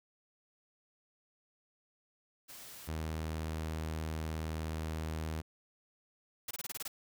white noise, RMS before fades -50 dBFS, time 2.48-2.89 s, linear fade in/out 20 ms
sawtooth tone, 79.2 Hz, D#2, 31 cents sharp, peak -32 dBFS, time 2.87-5.42 s, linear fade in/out 20 ms
white noise bursts, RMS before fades -40 dBFS, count 8, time 6.48-6.88 s, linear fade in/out 5 ms, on 29 ms, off 24 ms
effects none

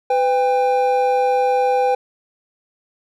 triangle tone pair together, 503.3 / 799 Hz, B4 / G5, +33 / +33 cents, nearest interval minor sixth, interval 800 cents, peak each -15 dBFS, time 0.1-1.95 s, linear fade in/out 5 ms, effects none

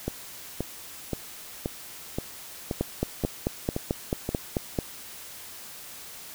two click trains, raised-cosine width 2 ms, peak -11 / -14 dBFS, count 10 / 9, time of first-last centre 2.81-4.788 / 0.08-4.291 s, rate 4.55 / 1.9 Hz, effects white hiss -43 dBFS RMS until 6.34 s

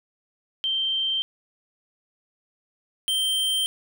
sine / square tone pair in turn, 3136 / 3136 Hz, G7 / G7, 0 / 0 cents, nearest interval unison, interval 0 cents, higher neither, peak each -22 dBFS, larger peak neither, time 0.64-1.22 / 3.08-3.66 s, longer neither, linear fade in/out 0 ms, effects none

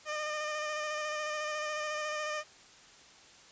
15% pulse tone with vibrato, 607 Hz, D#5, 43 cents flat, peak -27 dBFS, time 0.05-2.44 s, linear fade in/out 50 ms, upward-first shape square, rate 14 Hz, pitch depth 17 cents each way, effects white hiss -56 dBFS RMS until 3.51 s + resampled to 16000 Hz

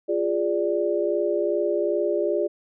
sine chord, D diminished, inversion first, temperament equal with one note detuned, 349.2 / 411.7 / 587.3 Hz, F4 / Ab4 / D5, 0 / -15 / 0 cents, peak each -25 dBFS, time 0.08-2.48 s, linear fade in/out 20 ms, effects none

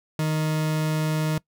40% pulse tone, 155.56 Hz, D#3, in tune, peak -21 dBFS, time 0.19-1.38 s, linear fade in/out 2 ms, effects noise-tail reverb RT60 0.1 s tail -22 dB re dry

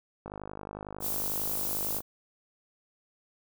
click train, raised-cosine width 1 ms, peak -25 dBFS, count 90, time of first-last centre 0.26-2.005 s, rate 51 Hz
violet noise, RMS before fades -32 dBFS, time 1-2.02 s, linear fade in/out 50 ms
effects none

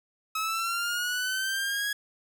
sawtooth linear sweep, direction up, 1281 to 1669 Hz, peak -24 dBFS, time 0.35-1.93 s, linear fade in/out 5 ms, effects none

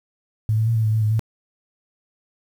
sine tone with pitch steps, 108.8 / 110.7 / 115.2 / 111.1 / 108.5 / 110.4 / 107 / 111.2 Hz, A2 / A2 / A#2 / A2 / A2 / A2 / A2 / A2, -19 / +11 / -20 / +17 / -24 / +6 / -48 / +19 cents, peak -16 dBFS, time 0.49-1.194 s, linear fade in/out 0 ms, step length 88 ms, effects 8-bit

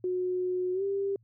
sine tone with pitch glide, 364.7 to 395.4 Hz, F#4 to G4, -25 to +15 cents, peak -27 dBFS, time 0.04-1.16 s, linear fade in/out 2 ms, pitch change +140 cents, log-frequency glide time 0.73-0.83 s, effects added 113 Hz sine -60 dBFS peak until 1.23 s

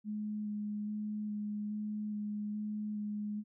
sine tone with vibrato, 210 Hz, G#3, 19 cents sharp, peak -35 dBFS, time 0.04-3.44 s, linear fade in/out 50 ms, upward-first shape square, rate 1.2 Hz, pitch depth 10 cents each way, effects none

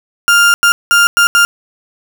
35% pulse tone bursts at uneven times, 1400 Hz, F6, 4 cents sharp, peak -4 dBFS, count 5, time 0.28-0.54 / 0.63-0.72 / 0.91-1.07 / 1.17-1.27 / 1.35-1.45 s, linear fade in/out 0 ms, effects none

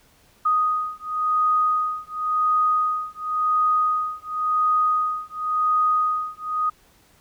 sine beating tone pair, 1244.5 / 1245.43 Hz, D#6 / D#6, 0 / +1 cents, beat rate 0.93 Hz, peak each -22 dBFS, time 0.45-6.7 s, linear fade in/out 10 ms, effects pink hiss -57 dBFS RMS until 7.2 s

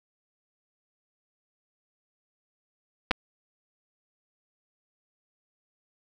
clicks, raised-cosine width 0.3 ms, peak -7 dBFS, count 2, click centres 3.11 / 3.114 s, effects none

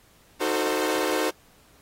sawtooth chord, D# diminished seventh, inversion none, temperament equal with one note detuned, 311.1 / 370 / 447.4 / 523.3 Hz, D#4 / F#4 / A4 / C5, 0 / 0 / +29 / 0 cents, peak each -25 dBFS, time 0.4-1.31 s, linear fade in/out 20 ms, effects pink hiss -58 dBFS RMS until 1.81 s + AAC 48 kbps

